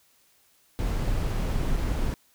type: noise with dropouts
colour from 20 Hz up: brown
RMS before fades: -26 dBFS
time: 0.79-2.14 s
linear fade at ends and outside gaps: 0 ms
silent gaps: 1.767-1.771 s
effects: white hiss -63 dBFS RMS until 2.34 s